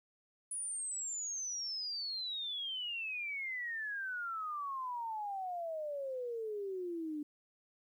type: exponential sweep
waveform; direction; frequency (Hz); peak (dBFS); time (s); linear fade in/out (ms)
sine; down; 9956 to 292; -37; 0.51-7.23; 5
effects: 12-bit